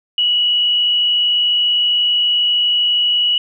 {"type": "tone with frequency modulation", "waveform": "sine", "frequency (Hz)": 2927, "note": "F#7", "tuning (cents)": -19, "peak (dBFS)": -12, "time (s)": [0.18, 3.38], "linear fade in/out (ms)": 2, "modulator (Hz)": 52.3, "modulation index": 0.74, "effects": []}